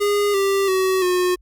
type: tone with pitch steps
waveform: square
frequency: 409.7 / 393 / 377 / 361.6 Hz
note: G#4 / G4 / F#4 / F#4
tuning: -24 / +4 / +32 / -40 cents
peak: -17 dBFS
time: 0-1.36 s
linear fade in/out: 20 ms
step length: 340 ms
effects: added 50 Hz sine -50 dBFS peak until 1.41 s + Opus 48 kbps